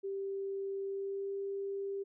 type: tone with pitch glide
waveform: sine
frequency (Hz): 392 to 395.2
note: G4 to G4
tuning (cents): 0 to +14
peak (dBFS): -35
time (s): 0.03-2.04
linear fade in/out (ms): 20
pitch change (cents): +14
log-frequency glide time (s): 0.85-1.33
effects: none